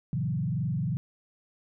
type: tone with frequency modulation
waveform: sine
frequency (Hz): 145.4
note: D3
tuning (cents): -17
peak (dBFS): -26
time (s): 0.13-0.97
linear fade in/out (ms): 0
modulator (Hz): 22.6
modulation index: 1.5
effects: none